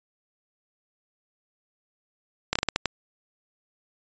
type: slowing click train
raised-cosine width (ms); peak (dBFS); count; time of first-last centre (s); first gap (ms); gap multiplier
0.2; -5; 7; 2.53-2.857; 25; 1.31
effects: resampled to 16000 Hz